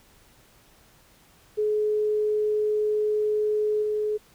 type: tone with level steps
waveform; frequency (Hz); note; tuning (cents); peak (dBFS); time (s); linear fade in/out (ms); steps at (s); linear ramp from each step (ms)
sine; 424.3; G#4; +37; -21 / -23; 1.57-4.18; 20; 3.82; 10
effects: pink hiss -57 dBFS RMS until 4.34 s